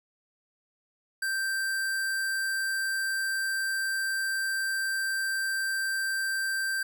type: tone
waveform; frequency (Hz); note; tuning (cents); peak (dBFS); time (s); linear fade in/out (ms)
square; 1568; G6; 0; -28; 1.22-6.83; 5
effects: 10-bit

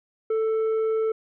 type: tone with tanh clipping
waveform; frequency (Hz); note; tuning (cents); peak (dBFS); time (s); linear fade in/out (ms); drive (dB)
sine; 441.8; A4; +7; -22; 0.3-1.12; 5; 5
effects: none

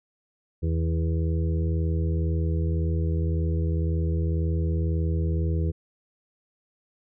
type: harmonic tone with a mistuned harmonic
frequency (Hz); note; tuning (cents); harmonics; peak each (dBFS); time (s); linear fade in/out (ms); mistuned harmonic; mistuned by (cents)
81.9; E2; -11; 1 / 2 / 4 / 5 / 6; -23 / -29 / -35 / -37 / -39; 0.62-5.72; 20; 2; -17
effects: none

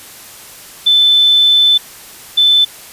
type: tone pair in turn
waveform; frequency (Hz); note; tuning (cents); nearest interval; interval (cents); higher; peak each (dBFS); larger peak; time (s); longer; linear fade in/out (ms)
sine; 3520 / 3520; A7 / A7; 0 / 0; unison; 0; neither; -6; neither; 0.86-1.78 / 2.37-2.65; first; 10
effects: white hiss -35 dBFS RMS until 2.92 s + resampled to 32000 Hz

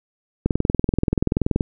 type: click train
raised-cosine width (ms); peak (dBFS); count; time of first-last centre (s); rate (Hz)
3; -5; 25; 0.46-1.608; 20.9
effects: none

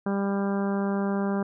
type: harmonic tone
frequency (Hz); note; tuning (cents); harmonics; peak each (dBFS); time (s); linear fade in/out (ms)
198.4; G3; +21; 1 / 2 / 3 / 4 / 5 / 6 / 7 / 8; -25 / -31 / -35 / -37 / -39 / -41 / -42 / -43; 0.06-1.43; 5
effects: none

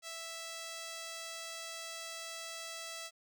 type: tone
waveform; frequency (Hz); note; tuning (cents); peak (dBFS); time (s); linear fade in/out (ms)
5% pulse; 659.3; E5; 0; -31; 0.02-3.11; 50
effects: none

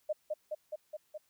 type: tone with echo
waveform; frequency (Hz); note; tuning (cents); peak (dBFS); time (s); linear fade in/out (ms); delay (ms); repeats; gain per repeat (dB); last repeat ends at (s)
sine; 611; D#5; -32; -29; 0.09-0.13; 10; 210; 5; -2; 1.18
effects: white hiss -73 dBFS RMS until 1.29 s

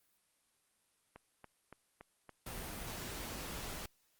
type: click train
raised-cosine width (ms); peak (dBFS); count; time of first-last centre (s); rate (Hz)
0.5; -35; 7; 1.16-2.86; 3.53
type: noise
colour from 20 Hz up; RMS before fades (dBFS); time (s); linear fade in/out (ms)
pink; -44; 2.46-3.86; 5
effects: white hiss -75 dBFS RMS until 4.19 s + Opus 32 kbps

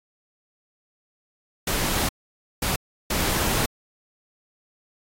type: noise bursts at uneven times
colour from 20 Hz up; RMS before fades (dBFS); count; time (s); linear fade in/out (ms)
pink; -24; 3; 1.67-2.09 / 2.62-2.76 / 3.1-3.66; 5
effects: AAC 48 kbps

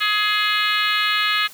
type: harmonic tone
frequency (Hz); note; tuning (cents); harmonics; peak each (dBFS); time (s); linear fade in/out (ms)
420; G#4; +19; 3 / 4 / 5 / 6 / 7 / 8 / 9 / 10; -23 / -24 / -25 / -26 / -26 / -27 / -28 / -28; 0-1.48; 20
effects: white hiss -43 dBFS RMS until 1.53 s + high-pass 100 Hz 12 dB/octave

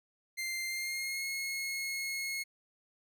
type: tone with pitch glide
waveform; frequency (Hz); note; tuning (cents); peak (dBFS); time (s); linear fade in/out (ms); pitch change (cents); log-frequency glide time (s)
sawtooth; 2093 to 2168; C7 to C#7; 0 to -39; -31; 0.37-2.44; 20; +61; 0.67-1.25
effects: none

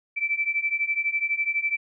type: beating tone pair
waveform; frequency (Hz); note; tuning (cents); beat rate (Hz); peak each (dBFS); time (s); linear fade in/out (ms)
sine; 2319 / 2331; D7 / D7; -22 / -14; 12; -27 / -25; 0.16-1.77; 20
effects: none

